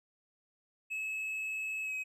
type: tone with pitch glide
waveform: triangle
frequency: 2586 to 2539 Hz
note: E7 to D#7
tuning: -34 to +34 cents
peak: -33 dBFS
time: 0.9-2.04 s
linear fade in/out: 20 ms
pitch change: -32 cents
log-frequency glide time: 1.83-1.93 s
effects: none